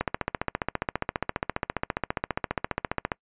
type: click train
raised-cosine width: 0.5 ms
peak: -10 dBFS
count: 47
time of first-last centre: 0.01-3.118 s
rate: 14.8 Hz
effects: noise-tail reverb RT60 0.1 s tail -25 dB re dry + resampled to 8000 Hz